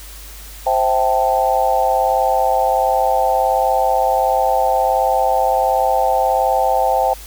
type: chord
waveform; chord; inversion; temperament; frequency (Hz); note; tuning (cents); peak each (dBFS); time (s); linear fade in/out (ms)
sine; A minor seventh; first; equal with one note detuned; 523.3 / 659.3 / 778.6 / 880; C5 / E5 / G5 / A5; 0 / 0 / -12 / 0; -19 / -20 / -16 / -20; 0.66-7.14; 10
effects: added 50 Hz sine -35 dBFS peak until 7.26 s + white hiss -38 dBFS RMS until 7.26 s